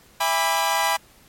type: chord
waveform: sawtooth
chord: E dominant seventh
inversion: none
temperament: equal with one note detuned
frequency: 659.3 / 811.6 / 987.8 / 1174.7 Hz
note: E5 / G#5 / B5 / D6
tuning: 0 / -40 / 0 / 0 cents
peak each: -24 / -20 / -19 / -25 dBFS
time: 0.2-0.97 s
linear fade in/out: 10 ms
effects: pink hiss -53 dBFS RMS until 1.28 s + MP3 64 kbps